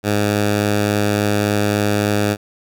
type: tone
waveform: 10% pulse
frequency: 103.5 Hz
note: G#2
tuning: 5 cents flat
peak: -7 dBFS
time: 0.03-2.37 s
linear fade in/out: 50 ms
effects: none